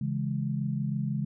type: chord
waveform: sine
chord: C# minor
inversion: none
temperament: equal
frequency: 138.59 / 164.81 / 207.7 Hz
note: C#3 / E3 / G#3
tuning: 0 / 0 / 0 cents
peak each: -30 / -34 / -32 dBFS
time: 0.01-1.25 s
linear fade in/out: 5 ms
effects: none